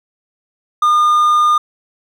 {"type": "tone", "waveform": "triangle", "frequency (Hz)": 1214, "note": "D#6", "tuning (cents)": -43, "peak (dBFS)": -7, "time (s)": [0.82, 1.58], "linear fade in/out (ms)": 5, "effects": []}